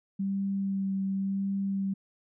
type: tone with vibrato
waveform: sine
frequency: 195 Hz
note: G3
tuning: 9 cents flat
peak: -27 dBFS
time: 0.19-1.94 s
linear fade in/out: 10 ms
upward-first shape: sine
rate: 0.92 Hz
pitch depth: 14 cents each way
effects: none